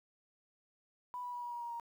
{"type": "tone with pitch steps", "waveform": "sine", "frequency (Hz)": [987.8, 979.3, 970.8, 962.5, 954.2, 945.9, 937.8], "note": ["B5", "B5", "B5", "B5", "A#5", "A#5", "A#5"], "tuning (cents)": [0, -15, -30, -45, 40, 25, 10], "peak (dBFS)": -39, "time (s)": [1.14, 1.798], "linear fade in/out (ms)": 0, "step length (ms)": 94, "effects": ["11-bit"]}